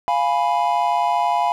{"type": "chord", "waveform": "triangle", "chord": "F diminished", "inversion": "none", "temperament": "equal", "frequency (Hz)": [698.5, 830.6, 987.8], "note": ["F5", "Ab5", "Cb6"], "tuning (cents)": [0, 0, 0], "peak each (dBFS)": -19, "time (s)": [0.08, 1.52], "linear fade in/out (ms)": 0, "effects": []}